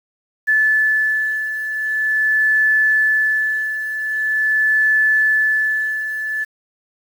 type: beating tone pair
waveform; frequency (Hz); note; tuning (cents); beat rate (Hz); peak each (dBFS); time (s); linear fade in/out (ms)
sine; 1737 / 1737.44; A6 / A6; -23 / -22; 0.44; -21 / -15; 0.47-6.45; 20
effects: 7-bit